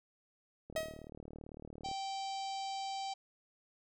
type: click train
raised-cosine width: 2 ms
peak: -35 dBFS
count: 47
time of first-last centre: 0.7-1.914 s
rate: 37.9 Hz
type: tone with exponential decay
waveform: 45% pulse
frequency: 636 Hz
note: D#5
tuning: 38 cents sharp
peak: -31 dBFS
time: 0.76-1.09 s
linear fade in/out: 2 ms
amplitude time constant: 70 ms
type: harmonic tone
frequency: 780 Hz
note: G5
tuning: 9 cents flat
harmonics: 1 / 3 / 4 / 5 / 6 / 7 / 8 / 9 / 10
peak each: -38 / -54 / -50 / -52 / -50 / -56 / -60 / -58 / -59 dBFS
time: 1.84-3.14 s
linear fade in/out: 10 ms
effects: none